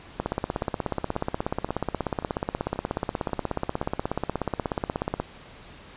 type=two click trains; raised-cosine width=1 ms; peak=-24 / -11 dBFS; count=7 / 84; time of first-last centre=0.62-3.829 / 0.2-5.2 s; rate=1.87 / 16.6 Hz; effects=pink hiss -47 dBFS RMS until 5.96 s + resampled to 8000 Hz